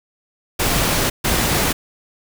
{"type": "noise bursts at uneven times", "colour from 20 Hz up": "pink", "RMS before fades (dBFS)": -18, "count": 2, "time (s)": [[0.59, 1.1], [1.24, 1.73]], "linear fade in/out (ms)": 10, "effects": []}